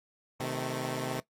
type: chord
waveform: 10% pulse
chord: A diminished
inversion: first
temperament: equal with one note detuned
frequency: 128.94 / 155.56 / 220 Hz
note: C3 / Eb3 / A3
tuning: -25 / 0 / 0 cents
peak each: -26 / -29 / -30 dBFS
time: 0.4-1.2 s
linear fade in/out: 2 ms
effects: noise-tail reverb RT60 0.1 s tail -17 dB re dry + MP3 64 kbps